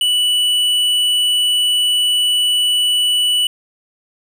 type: tone with tanh clipping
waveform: sine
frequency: 2960 Hz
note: F#7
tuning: in tune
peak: -14 dBFS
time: 0.01-3.47 s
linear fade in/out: 2 ms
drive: 10 dB
effects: none